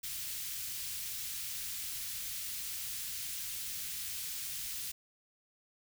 white band-stop noise, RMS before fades -40 dBFS, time 0.03-4.92 s, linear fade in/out 10 ms, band 120 to 2400 Hz, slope 12 dB/octave, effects none

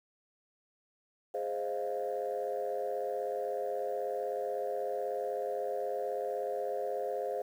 sine chord, F minor seventh, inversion first, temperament equal, 415.3 / 523.3 / 622.3 / 698.5 Hz, Ab4 / C5 / Eb5 / F5, 0 / 0 / 0 / 0 cents, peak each -37 / -35 / -39 / -38 dBFS, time 1.34-7.42 s, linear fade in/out 5 ms, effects tanh soft clip ceiling -25 dBFS + 10-bit

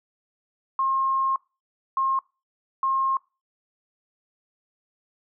sine tone bursts at uneven times, 1070 Hz, C6, 38 cents sharp, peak -20 dBFS, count 3, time 0.79-1.36 / 1.97-2.19 / 2.83-3.17 s, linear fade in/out 2 ms, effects noise-tail reverb RT60 0.3 s tail -25 dB re dry

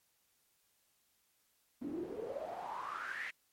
pink noise with band-pass filter sweep, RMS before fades -42 dBFS, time 1.81-3.31 s, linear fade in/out 10 ms, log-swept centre 260 to 2100 Hz, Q 8.6, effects white hiss -75 dBFS RMS until 3.52 s + MP3 64 kbps

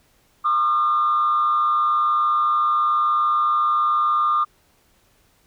sine tone with frequency modulation, 1209 Hz, D6, 50 cents sharp, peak -15 dBFS, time 0.44-4.45 s, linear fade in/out 20 ms, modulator 121 Hz, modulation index 0.52, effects tanh soft clip ceiling -12 dBFS + pink hiss -60 dBFS RMS until 5.46 s

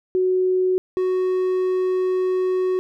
sine / triangle tone pair in turn, 370 / 370 Hz, F#4 / F#4, 0 / 0 cents, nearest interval unison, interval 0 cents, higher neither, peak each -16 dBFS, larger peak neither, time 0.15-0.78 / 0.97-2.79 s, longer second, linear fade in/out 0 ms, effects none

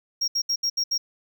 triangle tone bursts at uneven times, 5588 Hz, F8, in tune, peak -20 dBFS, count 6, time 0.21-0.28 / 0.35-0.42 / 0.49-0.56 / 0.63-0.7 / 0.77-0.84 / 0.91-0.98 s, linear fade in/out 10 ms, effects none

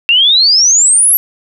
sine exponential sweep, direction up, 2694 to 11840 Hz, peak -5 dBFS, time 0.09-1.17 s, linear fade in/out 0 ms, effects none

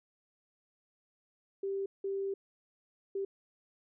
sine tone bursts at uneven times, 392 Hz, G4, in tune, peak -32 dBFS, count 3, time 1.63-1.86 / 2.04-2.34 / 3.15-3.25 s, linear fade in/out 5 ms, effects none

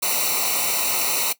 white noise with comb filter, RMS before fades -22 dBFS, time 0.02-1.33 s, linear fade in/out 10 ms, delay 0.6 ms, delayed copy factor -1, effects noise-tail reverb RT60 0.1 s tail -17 dB re dry

